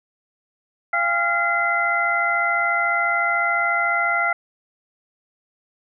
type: tone cluster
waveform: sine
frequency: 689 / 803 / 1388 / 2046 Hz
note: F5 / G5 / F6 / C7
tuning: -24 / +41 / -11 / -39 cents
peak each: -25 / -28 / -21 / -22 dBFS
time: 0.93-4.33 s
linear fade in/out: 5 ms
effects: none